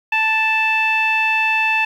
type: tone with low-pass filter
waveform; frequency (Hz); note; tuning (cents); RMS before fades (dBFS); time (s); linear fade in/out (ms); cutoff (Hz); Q
sawtooth; 880; A5; 0; -17; 0.12-1.85; 5; 2500; 8.5
effects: 8-bit